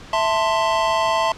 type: chord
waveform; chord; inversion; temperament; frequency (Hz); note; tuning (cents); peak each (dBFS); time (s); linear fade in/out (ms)
square; A minor; second; equal with one note detuned; 659.3 / 889.7 / 1046.5; E5 / A5 / C6; 0 / +19 / 0; -22; 0.13-1.32; 2
effects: pink hiss -40 dBFS RMS until 1.37 s + low-pass 5000 Hz 12 dB/octave